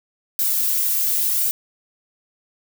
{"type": "noise with flanger", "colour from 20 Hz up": "violet", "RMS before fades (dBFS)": -20, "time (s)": [0.39, 1.51], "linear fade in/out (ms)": 0, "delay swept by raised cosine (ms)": [1.3, 2.6], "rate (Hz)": 0.92, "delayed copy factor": 0.55, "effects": []}